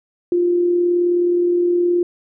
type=tone with amplitude modulation; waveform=sine; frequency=350.8 Hz; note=F4; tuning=8 cents sharp; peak=-12 dBFS; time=0.32-2.03 s; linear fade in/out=2 ms; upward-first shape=sine; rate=39.1 Hz; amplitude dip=30%; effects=none

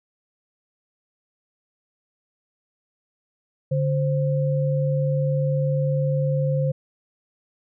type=tone pair together; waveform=sine; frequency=144.3 / 524.1 Hz; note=D3 / C5; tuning=-30 / +3 cents; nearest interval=octave + minor seventh; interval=2233 cents; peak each=-20 / -25 dBFS; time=3.71-6.72 s; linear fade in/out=10 ms; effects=none

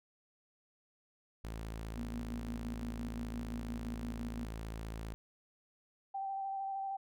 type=tone; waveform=sawtooth; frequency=55 Hz; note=A1; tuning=in tune; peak=-37 dBFS; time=1.44-5.14 s; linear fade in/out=0 ms
type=tone with tremolo; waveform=sine; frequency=238.2 Hz; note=A#3; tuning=38 cents sharp; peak=-39 dBFS; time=1.96-4.46 s; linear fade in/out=20 ms; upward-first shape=square; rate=5.8 Hz; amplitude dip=50%
type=tone with vibrato; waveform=sine; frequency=781 Hz; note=G5; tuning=7 cents flat; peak=-36 dBFS; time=6.14-6.97 s; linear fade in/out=10 ms; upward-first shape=square; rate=13 Hz; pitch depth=13 cents each way
effects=none

